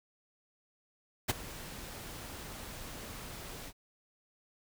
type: noise with ADSR envelope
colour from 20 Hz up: pink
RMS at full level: -27 dBFS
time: 1.28-3.73 s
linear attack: 19 ms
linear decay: 20 ms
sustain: -18 dB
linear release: 58 ms
effects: none